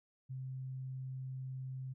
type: tone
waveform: sine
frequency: 130.81 Hz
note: C3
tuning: in tune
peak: -40 dBFS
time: 0.29-1.94 s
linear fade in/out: 20 ms
effects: none